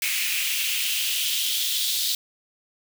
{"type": "noise with high-pass filter sweep", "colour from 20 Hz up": "white", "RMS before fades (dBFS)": -25, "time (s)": [0.02, 2.15], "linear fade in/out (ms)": 2, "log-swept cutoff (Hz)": [2300, 3800], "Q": 3.8, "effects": []}